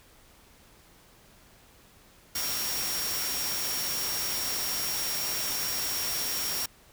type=tone in noise; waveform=sine; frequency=5580 Hz; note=F8; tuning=2 cents flat; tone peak=-33 dBFS; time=2.35-6.66 s; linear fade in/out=5 ms; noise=white; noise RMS=-32 dBFS; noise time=2.35-6.66 s; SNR=-4 dB; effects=pink hiss -57 dBFS RMS until 6.92 s